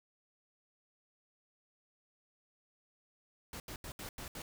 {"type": "noise bursts at uneven times", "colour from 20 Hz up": "pink", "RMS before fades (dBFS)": -45, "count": 6, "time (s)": [[3.53, 3.6], [3.68, 3.76], [3.84, 3.92], [3.99, 4.09], [4.18, 4.28], [4.35, 4.42]], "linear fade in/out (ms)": 2, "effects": []}